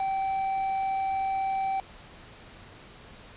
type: tone with quantisation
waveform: triangle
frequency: 774 Hz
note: G5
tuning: 22 cents flat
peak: -24 dBFS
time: 0-1.8 s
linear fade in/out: 2 ms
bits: 6
effects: pink hiss -49 dBFS RMS until 3.36 s + resampled to 8000 Hz